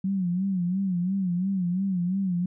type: tone with vibrato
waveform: sine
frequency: 185 Hz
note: F#3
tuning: in tune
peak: -23 dBFS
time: 0.04-2.46 s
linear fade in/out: 5 ms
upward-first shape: sine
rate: 2.9 Hz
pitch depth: 110 cents each way
effects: none